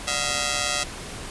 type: ring-modulated tone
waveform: 5% pulse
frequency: 659.3 Hz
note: E5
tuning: in tune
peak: -9 dBFS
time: 0.07-0.84 s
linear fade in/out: 10 ms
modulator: 68.8 Hz
effects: pink hiss -36 dBFS RMS until 1.3 s + resampled to 24000 Hz